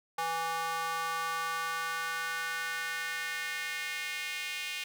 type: tone with high-pass filter sweep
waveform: square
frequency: 164.81 Hz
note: E3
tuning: in tune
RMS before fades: -35 dBFS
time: 0.18-4.84 s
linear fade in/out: 5 ms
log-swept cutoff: 880 to 2500 Hz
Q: 2.9
effects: none